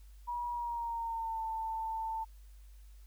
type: tone with pitch glide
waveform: sine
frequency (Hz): 961 to 891.5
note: B5 to A5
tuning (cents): -48 to +22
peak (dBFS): -34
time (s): 0.27-2.25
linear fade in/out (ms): 20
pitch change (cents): -130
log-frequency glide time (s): 0.5-1.43
effects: added 50 Hz sine -51 dBFS peak until 3.06 s + white hiss -69 dBFS RMS until 3.06 s